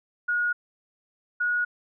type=tone pair in turn; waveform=sine; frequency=1444 / 1452.4 Hz; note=F#6 / F#6; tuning=-43 / -33 cents; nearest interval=unison; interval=10 cents; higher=second; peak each=-22 dBFS; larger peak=neither; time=0.28-0.53 / 1.4-1.65 s; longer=neither; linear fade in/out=10 ms; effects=none